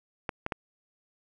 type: clicks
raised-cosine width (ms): 0.5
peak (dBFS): -15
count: 3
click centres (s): 0.292 / 0.464 / 0.522
effects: none